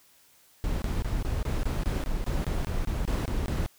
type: noise bursts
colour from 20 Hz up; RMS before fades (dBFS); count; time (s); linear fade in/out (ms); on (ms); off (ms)
brown; -28; 15; 0.64-3.662; 0; 180; 23
effects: white hiss -60 dBFS RMS until 3.78 s